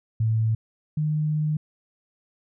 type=tone pair in turn; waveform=sine; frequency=111.2 / 152.67 Hz; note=A2 / D#3; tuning=+19 / -33 cents; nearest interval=perfect fourth; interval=548 cents; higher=second; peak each=-19 / -21 dBFS; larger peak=first; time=0.2-0.55 / 0.97-1.57 s; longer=second; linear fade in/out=5 ms; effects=none